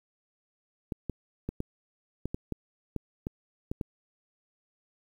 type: clicks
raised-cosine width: 3 ms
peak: -19 dBFS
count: 11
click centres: 0.922 / 1.097 / 1.49 / 1.604 / 2.256 / 2.345 / 2.523 / 2.963 / 3.269 / 3.715 / 3.812 s
effects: 9-bit